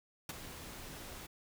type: noise with ADSR envelope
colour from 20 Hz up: pink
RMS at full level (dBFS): -38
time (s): 0.29-1.27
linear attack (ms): 3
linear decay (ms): 26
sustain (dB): -10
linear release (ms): 13
effects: none